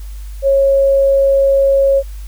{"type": "tone", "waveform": "sine", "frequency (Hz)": 548, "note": "C#5", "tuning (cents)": -20, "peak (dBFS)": -8, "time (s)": [0.42, 2.03], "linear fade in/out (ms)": 50, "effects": ["added 50 Hz sine -25 dBFS peak until 2.27 s", "white hiss -45 dBFS RMS until 2.27 s"]}